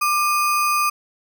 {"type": "tone with sample-and-hold", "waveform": "sine", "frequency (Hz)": 1189, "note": "D6", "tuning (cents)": 21, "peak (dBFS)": -16, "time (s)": [0.01, 0.9], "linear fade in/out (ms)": 10, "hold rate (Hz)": 3675, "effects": []}